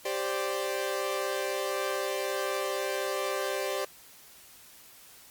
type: chord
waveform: sawtooth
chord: G suspended fourth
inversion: none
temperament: equal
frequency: 392 / 523.3 / 587.3 Hz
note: G4 / C5 / D5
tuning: 0 / 0 / 0 cents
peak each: -30 dBFS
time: 0.05-3.85 s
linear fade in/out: 5 ms
effects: white hiss -53 dBFS RMS until 5.3 s + Opus 48 kbps